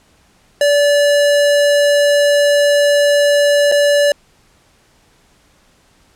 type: tone with dropouts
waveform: square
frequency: 578 Hz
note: D5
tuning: 28 cents flat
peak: -10 dBFS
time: 0.61-4.12 s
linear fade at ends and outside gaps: 2 ms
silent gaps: 3.716-3.721 s
effects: pink hiss -53 dBFS RMS until 6.15 s + low-pass 10000 Hz 12 dB/octave